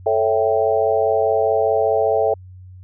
sine chord, A dominant seventh, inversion none, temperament equal, 440 / 554.4 / 659.3 / 784 Hz, A4 / C#5 / E5 / G5, 0 / 0 / 0 / 0 cents, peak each -19 / -21 / -19 / -22 dBFS, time 0.06-2.34 s, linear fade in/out 5 ms, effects added 92 Hz sine -37 dBFS peak until 2.83 s

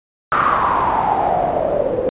white noise with low-pass filter sweep, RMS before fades -17 dBFS, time 0.32-2.09 s, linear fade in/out 0 ms, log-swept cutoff 1300 to 480 Hz, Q 7.8, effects resampled to 8000 Hz

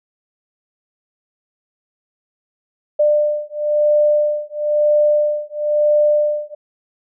sine beating tone pair, 596 / 597 Hz, D5 / D5, +25 / +28 cents, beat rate 1 Hz, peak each -16 dBFS, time 2.99-6.55 s, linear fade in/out 10 ms, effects none

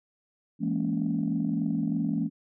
sine chord, A# half-diminished seventh, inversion second, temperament just, 167.82 / 209.8 / 233.1 / 279.7 Hz, E3 / G#3 / A#3 / C#4, +31 / +18 / 0 / +16 cents, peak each -30 dBFS, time 0.59-2.3 s, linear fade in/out 50 ms, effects tanh soft clip ceiling -17 dBFS

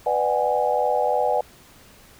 sine chord, G# half-diminished seventh, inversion first, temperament just, 498.4 / 598 / 747.5 / 830.6 Hz, B4 / D5 / F#5 / G#5, +16 / +31 / +17 / 0 cents, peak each -24 dBFS, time 0.06-1.41 s, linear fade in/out 5 ms, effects pink hiss -50 dBFS RMS until 2.19 s

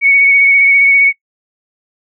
sine tone with vibrato, 2228 Hz, C#7, 8 cents sharp, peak -5 dBFS, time 0.01-1.13 s, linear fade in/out 50 ms, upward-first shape triangle, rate 15 Hz, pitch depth 27 cents each way, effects noise-tail reverb RT60 0.1 s tail -22 dB re dry

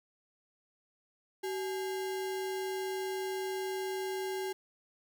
sine tone with sample-and-hold, 379.5 Hz, F#4, 44 cents sharp, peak -33 dBFS, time 1.43-4.53 s, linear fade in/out 10 ms, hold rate 1225 Hz, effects none

